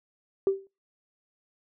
sine tone with exponential decay, 389.2 Hz, G4, 12 cents flat, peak -16 dBFS, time 0.47-0.67 s, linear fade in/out 1 ms, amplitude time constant 42 ms, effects noise-tail reverb RT60 0.3 s tail -23 dB re dry + tanh soft clip ceiling -14 dBFS

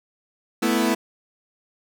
sawtooth chord, A suspended second, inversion none, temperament equal, 220 / 246.9 / 329.6 Hz, A3 / B3 / E4, 0 / 0 / 0 cents, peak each -19 dBFS, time 0.62-0.95 s, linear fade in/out 10 ms, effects none

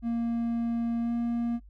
triangle tone with pitch glide, 233.1 to 235.5 Hz, A#3 to A#3, 0 to +18 cents, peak -24 dBFS, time 0.02-1.6 s, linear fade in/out 50 ms, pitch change +18 cents, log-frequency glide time 1.01-1.12 s, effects noise-tail reverb RT60 0.1 s tail -22 dB re dry + added 50 Hz sine -48 dBFS peak until 1.69 s

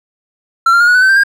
triangle tone with pitch steps, 1355 / 1389.1 / 1424 / 1459.8 / 1496.5 / 1534.2 / 1572.8 / 1612.3 Hz, E6 / F6 / F6 / F#6 / F#6 / G6 / G6 / G6, +47 / -10 / +33 / -24 / +19 / -38 / +5 / +48 cents, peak -4 dBFS, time 0.66-1.236 s, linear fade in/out 5 ms, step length 72 ms, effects none

